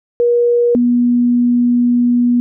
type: tone pair in turn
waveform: sine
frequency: 478.2 / 242.4 Hz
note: A#4 / B3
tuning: +44 / -32 cents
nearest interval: octave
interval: 1176 cents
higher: first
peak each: -9 dBFS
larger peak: neither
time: 0.2-0.75 / 0.75-2.4 s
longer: second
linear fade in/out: 0 ms
effects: none